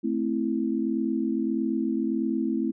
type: chord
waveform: sine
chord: A minor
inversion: none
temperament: equal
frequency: 220 / 261.6 / 329.6 Hz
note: A3 / C4 / E4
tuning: 0 / 0 / 0 cents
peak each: -28 dBFS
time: 0.03-2.72 s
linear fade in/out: 20 ms
effects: none